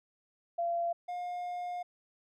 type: tone pair in turn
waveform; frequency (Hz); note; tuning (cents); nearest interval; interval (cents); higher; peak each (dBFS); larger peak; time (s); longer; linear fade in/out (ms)
sine / triangle; 685 / 712.3; F5 / F5; -34 / +34; minor second; 68; second; -29 / -33; first; 0.58-0.93 / 1.08-1.83; second; 10
effects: none